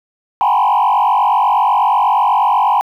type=tone with frequency modulation; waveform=sine; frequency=898 Hz; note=A5; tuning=35 cents sharp; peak=-8 dBFS; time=0.41-2.81 s; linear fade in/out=0 ms; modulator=48.2 Hz; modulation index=2.8; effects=tanh soft clip ceiling -7 dBFS + 8-bit